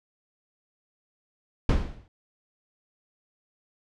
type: noise with exponential decay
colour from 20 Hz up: brown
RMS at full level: -17 dBFS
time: 1.69-2.08 s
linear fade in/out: 2 ms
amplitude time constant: 83 ms
effects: low-pass 5000 Hz 12 dB/octave